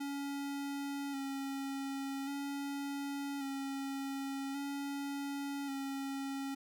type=tone with vibrato; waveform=square; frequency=277.2 Hz; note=C#4; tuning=in tune; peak=-38 dBFS; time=0-6.55 s; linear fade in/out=10 ms; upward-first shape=square; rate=0.44 Hz; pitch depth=23 cents each way; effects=none